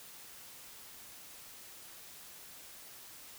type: silence
effects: white hiss -52 dBFS RMS until 3.38 s